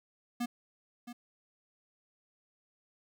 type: tone with echo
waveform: square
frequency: 240.8 Hz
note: B3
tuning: 44 cents flat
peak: -32 dBFS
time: 0.4-0.46 s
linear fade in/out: 10 ms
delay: 670 ms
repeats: 1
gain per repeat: -11 dB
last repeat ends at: 1.13 s
effects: 12-bit